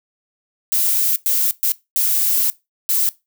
violet noise bursts at uneven times, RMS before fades -17 dBFS, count 5, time 0.72-1.16 / 1.26-1.51 / 1.63-1.72 / 1.96-2.5 / 2.89-3.09 s, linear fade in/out 0 ms, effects noise-tail reverb RT60 0.2 s tail -19 dB re dry

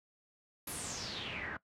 pink noise with low-pass filter sweep, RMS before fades -41 dBFS, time 0.67-1.57 s, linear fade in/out 5 ms, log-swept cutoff 12000 to 1500 Hz, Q 5.5, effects noise-tail reverb RT60 0.1 s tail -19 dB re dry + high-pass 80 Hz 12 dB/octave

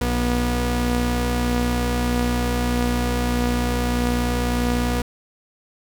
sawtooth tone pair together, 60.2 / 242.4 Hz, B1 / B3, -44 / -32 cents, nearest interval 2 octaves, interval 2412 cents, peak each -18 dBFS, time 0.01-5.02 s, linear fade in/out 5 ms, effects none

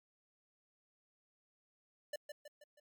square tone with echo, 590 Hz, D5, 8 cents sharp, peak -39 dBFS, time 2.13-2.16 s, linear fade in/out 5 ms, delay 160 ms, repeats 4, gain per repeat -6 dB, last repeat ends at 2.8 s, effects MP3 96 kbps

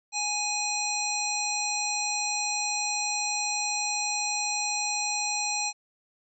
harmonic tone, 832 Hz, G#5, 3 cents sharp, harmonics 1 / 3 / 5 / 7 / 9, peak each -33 / -33 / -33 / -33 / -33 dBFS, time 0.12-5.73 s, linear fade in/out 50 ms, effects none

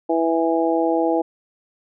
harmonic tone, 164.81 Hz, E3, in tune, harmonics 2 / 3 / 4 / 5, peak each -20 / -22 / -23 / -24 dBFS, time 0.09-1.22 s, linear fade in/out 10 ms, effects none

